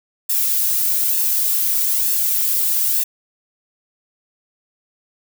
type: noise with flanger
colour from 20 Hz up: violet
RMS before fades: -18 dBFS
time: 0.29-3.04 s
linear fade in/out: 10 ms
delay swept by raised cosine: 1.1 to 2.5 ms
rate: 1.1 Hz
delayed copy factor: +0.55
effects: none